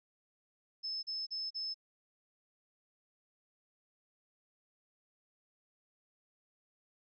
sine tone bursts, 5230 Hz, E8, 15 cents flat, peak -36 dBFS, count 4, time 0.83-1.744 s, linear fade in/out 20 ms, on 200 ms, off 38 ms, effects none

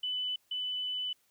sine tone pair in turn, 2997 / 2997 Hz, F#7 / F#7, +22 / +22 cents, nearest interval unison, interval 0 cents, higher neither, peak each -31 / -32 dBFS, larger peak first, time 0.03-0.36 / 0.51-1.13 s, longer second, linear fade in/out 5 ms, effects white hiss -71 dBFS RMS until 1.3 s

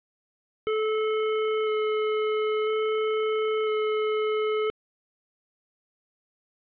square tone with vibrato, 432 Hz, A4, 32 cents flat, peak -24 dBFS, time 0.67-4.7 s, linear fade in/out 0 ms, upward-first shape square, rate 0.5 Hz, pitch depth 8 cents each way, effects resampled to 8000 Hz + 10-bit

